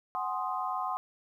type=chord; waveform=sine; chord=Ab dominant seventh; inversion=third; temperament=equal with one note detuned; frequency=743 / 830.6 / 1046.5 / 1244.5 Hz; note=Gb5 / Ab5 / C6 / Eb6; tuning=+7 / 0 / 0 / 0 cents; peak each=-35 / -39 / -34 / -37 dBFS; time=0.15-0.97 s; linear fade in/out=0 ms; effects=11-bit